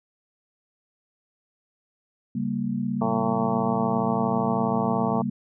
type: chord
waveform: sine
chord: G diminished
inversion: second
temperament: equal with one note detuned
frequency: 137.87 / 196 / 233.1 Hz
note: Db3 / G3 / Bb3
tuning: -9 / 0 / 0 cents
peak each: -32 / -28 / -27 dBFS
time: 2.35-5.3 s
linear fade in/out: 5 ms
type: harmonic tone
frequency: 112.8 Hz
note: A2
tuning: 44 cents sharp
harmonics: 1 / 2 / 3 / 4 / 5 / 6 / 7 / 8 / 9 / 10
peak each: -38 / -37 / -37 / -30 / -37 / -29 / -32 / -31 / -37 / -33 dBFS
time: 3.01-5.22 s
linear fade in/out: 5 ms
effects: none